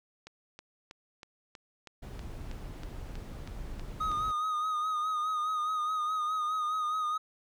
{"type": "click train", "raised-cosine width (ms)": 0.2, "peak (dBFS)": -29, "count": 13, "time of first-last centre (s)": [0.27, 4.116], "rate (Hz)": 3.12}
{"type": "noise", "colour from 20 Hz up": "brown", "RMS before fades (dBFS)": -41, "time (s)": [2.02, 4.32], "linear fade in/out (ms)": 10}
{"type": "tone with vibrato", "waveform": "triangle", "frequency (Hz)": 1244.5, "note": "D#6", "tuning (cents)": 0, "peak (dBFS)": -27, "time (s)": [4, 7.18], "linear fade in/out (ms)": 10, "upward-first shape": "sine", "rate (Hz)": 4.8, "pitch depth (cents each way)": 41}
{"effects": []}